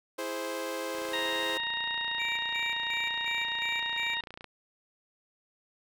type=chord; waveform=sawtooth; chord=E augmented; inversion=none; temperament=equal; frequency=329.6 / 415.3 / 523.3 Hz; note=E4 / G#4 / B#4; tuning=0 / 0 / 0 cents; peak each=-35 / -36 / -31 dBFS; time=0.18-1.58 s; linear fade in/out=10 ms
type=click train; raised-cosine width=0.3 ms; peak=-27 dBFS; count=103; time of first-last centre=0.95-4.443 s; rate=29.2 Hz
type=harmonic tone; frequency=932.3 Hz; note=A#5; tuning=in tune; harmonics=1 / 2 / 3 / 4; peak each=-39 / -34 / -38 / -34 dBFS; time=1.13-4.21 s; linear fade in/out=5 ms
type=tone with tremolo; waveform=triangle; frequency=2330 Hz; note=D7; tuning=14 cents flat; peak=-31 dBFS; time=2.19-4.15 s; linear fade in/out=10 ms; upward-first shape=square; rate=2.8 Hz; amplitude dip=80%
effects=none